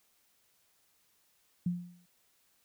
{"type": "tone with exponential decay", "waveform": "sine", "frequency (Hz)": 176.1, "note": "F3", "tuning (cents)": 15, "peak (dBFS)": -26, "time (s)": [1.66, 2.06], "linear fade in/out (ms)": 5, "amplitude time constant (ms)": 85, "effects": ["white hiss -71 dBFS RMS until 2.64 s"]}